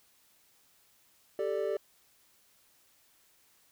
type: chord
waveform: triangle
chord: G suspended second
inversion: none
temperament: just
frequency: 392 / 441 / 588 Hz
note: G4 / A4 / D5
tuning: 0 / +4 / +2 cents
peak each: -32 dBFS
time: 1.39-1.77 s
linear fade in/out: 2 ms
effects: white hiss -66 dBFS RMS until 3.71 s